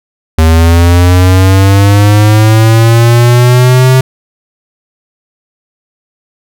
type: linear sweep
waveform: square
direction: up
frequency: 79.3 to 130.81 Hz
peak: -3 dBFS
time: 0.38-4.01 s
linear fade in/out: 5 ms
effects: none